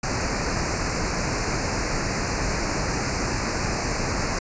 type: band-stop noise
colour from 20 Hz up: pink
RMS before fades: -25 dBFS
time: 0.03-4.39 s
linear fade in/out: 5 ms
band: 2600 to 4300 Hz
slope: 96 dB/octave
effects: resampled to 16000 Hz